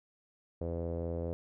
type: tone with low-pass filter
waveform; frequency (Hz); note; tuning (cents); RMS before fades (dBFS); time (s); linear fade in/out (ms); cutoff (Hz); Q
sawtooth; 84.4; E2; +41; -36; 0.61-1.33; 0; 520; 4.4
effects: none